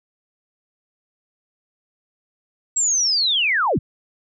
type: linear sweep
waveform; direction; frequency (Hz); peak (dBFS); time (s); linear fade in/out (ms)
sine; down; 7700 to 56.2; -16; 2.76-3.79; 10
effects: none